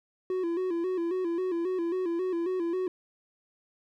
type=tone with vibrato; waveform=triangle; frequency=353.9 Hz; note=F4; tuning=23 cents sharp; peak=-25 dBFS; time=0.3-2.88 s; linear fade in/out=2 ms; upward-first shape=square; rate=3.7 Hz; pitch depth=81 cents each way; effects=none